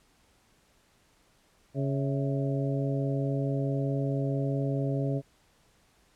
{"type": "harmonic tone with a mistuned harmonic", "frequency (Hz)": 138.59, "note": "C#3", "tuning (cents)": 0, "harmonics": [1, 2, 3, 4, 5], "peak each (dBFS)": [-28, -33, -36, -37, -39], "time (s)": [1.74, 5.22], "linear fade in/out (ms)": 50, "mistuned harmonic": 5, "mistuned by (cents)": -87, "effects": ["pink hiss -65 dBFS RMS until 6.15 s", "low-pass 11000 Hz 12 dB/octave"]}